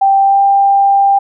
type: tone with pitch glide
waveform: sine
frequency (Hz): 784 to 793.1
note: G5 to G5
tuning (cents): 0 to +20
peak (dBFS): -6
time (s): 0.01-1.19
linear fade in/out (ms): 10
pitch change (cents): +20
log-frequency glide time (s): 0.19-0.41
effects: none